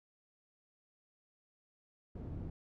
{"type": "low-pass noise", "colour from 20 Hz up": "white", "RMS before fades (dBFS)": -43, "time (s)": [2.15, 2.5], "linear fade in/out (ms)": 5, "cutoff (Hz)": 180, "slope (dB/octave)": 12, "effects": []}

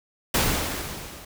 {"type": "noise with level ramp", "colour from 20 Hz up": "pink", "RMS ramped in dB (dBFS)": [-20, -43], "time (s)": [0.34, 1.25], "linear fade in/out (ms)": 5, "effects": []}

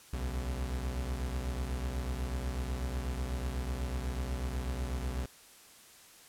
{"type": "beating tone pair", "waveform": "40% pulse", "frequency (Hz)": [62.7, 70.8], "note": ["B1", "C#2"], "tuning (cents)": [27, 37], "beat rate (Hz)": 8.1, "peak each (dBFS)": [-33, -39], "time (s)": [0.13, 5.26], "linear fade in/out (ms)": 5, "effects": ["white hiss -56 dBFS RMS until 6.28 s", "low-pass 12000 Hz 12 dB/octave"]}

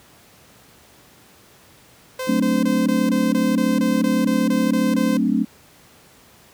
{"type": "tone bursts", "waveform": "sawtooth", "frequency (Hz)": 516, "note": "C5", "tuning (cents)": -24, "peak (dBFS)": -21, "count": 13, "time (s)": [2.19, 5.172], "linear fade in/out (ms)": 5, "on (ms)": 210, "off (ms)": 21}
{"type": "chord", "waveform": "sine", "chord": "D dominant seventh", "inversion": "first", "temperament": "equal", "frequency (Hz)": [185, 220, 261.6, 293.7], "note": ["F#3", "A3", "C4", "D4"], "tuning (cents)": [0, 0, 0, 0], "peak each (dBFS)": [-24, -20, -21, -23], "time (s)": [2.27, 5.45], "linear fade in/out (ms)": 20}
{"effects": ["pink hiss -50 dBFS RMS until 6.53 s", "high-pass 80 Hz 12 dB/octave"]}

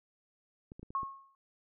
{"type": "clicks", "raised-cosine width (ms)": 3, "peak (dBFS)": -34, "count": 5, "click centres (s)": [0.719, 0.795, 0.83, 0.905, 1.032]}
{"type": "tone with exponential decay", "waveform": "sine", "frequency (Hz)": 1089, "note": "C#6", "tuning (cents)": -31, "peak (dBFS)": -28, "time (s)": [0.95, 1.35], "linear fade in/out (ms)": 1, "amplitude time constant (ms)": 85}
{"effects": []}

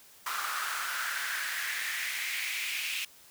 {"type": "noise with high-pass filter sweep", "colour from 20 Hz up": "pink", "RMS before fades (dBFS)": -34, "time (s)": [0.26, 3.05], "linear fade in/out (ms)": 5, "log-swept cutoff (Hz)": [1200, 2600], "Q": 4.3, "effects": ["white hiss -56 dBFS RMS until 3.3 s"]}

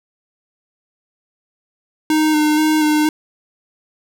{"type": "tone with vibrato", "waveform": "square", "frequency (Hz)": 306.8, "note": "D#4", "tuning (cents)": -24, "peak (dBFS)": -13, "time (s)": [2.1, 3.09], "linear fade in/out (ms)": 2, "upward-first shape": "square", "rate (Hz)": 2.1, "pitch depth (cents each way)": 18, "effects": []}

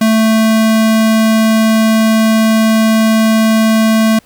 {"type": "tone", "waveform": "square", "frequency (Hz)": 221, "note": "A3", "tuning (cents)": 8, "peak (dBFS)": -8, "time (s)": [0.01, 4.19], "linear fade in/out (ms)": 5, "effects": ["pink hiss -48 dBFS RMS until 4.25 s"]}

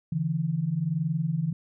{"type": "tone pair together", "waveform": "sine", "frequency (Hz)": [143.61, 164.81], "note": ["D3", "E3"], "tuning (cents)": [-38, 0], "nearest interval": "major second", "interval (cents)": 238, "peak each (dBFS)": [-29, -26], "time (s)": [0.12, 1.53], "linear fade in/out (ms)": 5, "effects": []}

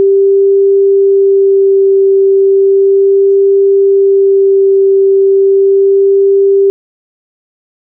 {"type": "tone with vibrato", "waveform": "sine", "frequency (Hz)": 392, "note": "G4", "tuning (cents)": 0, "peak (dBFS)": -4, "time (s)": [0, 6.7], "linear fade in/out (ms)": 0, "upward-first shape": "sine", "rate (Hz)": 0.35, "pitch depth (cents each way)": 9, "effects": []}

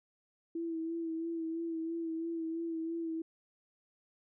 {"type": "tone with vibrato", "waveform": "sine", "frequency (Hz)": 329.1, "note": "E4", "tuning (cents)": -3, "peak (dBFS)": -34, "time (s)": [0.55, 3.22], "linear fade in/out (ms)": 5, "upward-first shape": "sine", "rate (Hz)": 3, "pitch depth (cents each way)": 32, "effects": []}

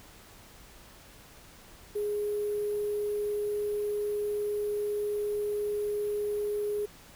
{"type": "tone with sample-and-hold", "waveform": "sine", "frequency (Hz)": 415.3, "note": "G#4", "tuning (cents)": 0, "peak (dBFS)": -28, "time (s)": [1.95, 6.86], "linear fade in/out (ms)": 10, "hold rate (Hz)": 11025, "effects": ["added 50 Hz sine -63 dBFS peak until 7.15 s", "pink hiss -53 dBFS RMS until 7.15 s"]}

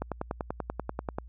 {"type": "click train", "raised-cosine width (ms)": 1, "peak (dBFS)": -17, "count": 13, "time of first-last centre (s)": [0.02, 1.185], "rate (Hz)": 10.3, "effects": ["added 59 Hz sine -44 dBFS peak until 1.28 s"]}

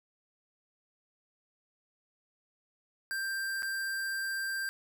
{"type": "tone with dropouts", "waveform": "square", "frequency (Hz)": 1579, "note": "G6", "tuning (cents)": 12, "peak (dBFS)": -33, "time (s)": [3.11, 4.69], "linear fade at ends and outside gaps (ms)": 0, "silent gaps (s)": [3.623, 3.63], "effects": []}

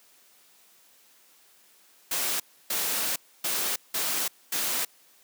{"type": "noise bursts at uneven times", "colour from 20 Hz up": "white", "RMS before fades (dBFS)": -28, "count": 5, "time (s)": [[2.11, 2.4], [2.7, 3.16], [3.44, 3.76], [3.94, 4.28], [4.52, 4.85]], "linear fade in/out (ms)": 5, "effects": ["white hiss -59 dBFS RMS until 5.23 s", "high-pass 200 Hz 12 dB/octave"]}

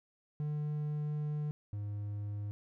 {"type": "tone pair in turn", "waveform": "triangle", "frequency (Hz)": [149.6, 103.02], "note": ["D3", "G#2"], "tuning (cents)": [32, -13], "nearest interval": "tritone", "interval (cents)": 645, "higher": "first", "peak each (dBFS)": [-31, -34], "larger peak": "first", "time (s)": [[0.4, 1.51], [1.73, 2.51]], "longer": "first", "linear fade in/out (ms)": 0, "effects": []}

